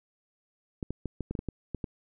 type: clicks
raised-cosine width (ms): 3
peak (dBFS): -20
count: 10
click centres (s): 0.828 / 0.906 / 1.057 / 1.207 / 1.31 / 1.352 / 1.391 / 1.487 / 1.747 / 1.842
effects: none